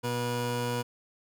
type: tone pair together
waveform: 25% pulse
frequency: 121.2 / 484.8 Hz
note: B2 / B4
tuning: -32 / -32 cents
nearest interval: 2 octaves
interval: 2400 cents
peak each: -28 dBFS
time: 0.03-0.83 s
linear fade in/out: 20 ms
effects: none